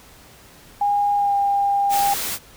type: tone with pitch glide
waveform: sine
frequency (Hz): 815 to 802.4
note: G#5 to G5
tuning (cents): -33 to +40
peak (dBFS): -16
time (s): 0.81-2.14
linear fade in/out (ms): 5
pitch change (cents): -27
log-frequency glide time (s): 1.15-1.35
type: noise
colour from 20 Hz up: white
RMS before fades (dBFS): -26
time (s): 1.89-2.39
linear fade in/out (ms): 50
effects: pink hiss -47 dBFS RMS until 2.56 s